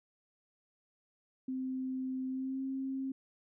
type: tone with pitch glide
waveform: sine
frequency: 260 to 266.8 Hz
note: C4 to C4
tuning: -11 to +34 cents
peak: -34 dBFS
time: 1.48-3.12 s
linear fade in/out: 5 ms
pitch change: +45 cents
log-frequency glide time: 2.28-2.62 s
effects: none